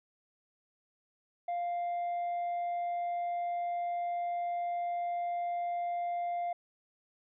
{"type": "tone with tanh clipping", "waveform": "triangle", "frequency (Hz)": 698.5, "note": "F5", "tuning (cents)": 0, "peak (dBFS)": -32, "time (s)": [1.48, 6.53], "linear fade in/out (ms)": 5, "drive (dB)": 7, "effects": []}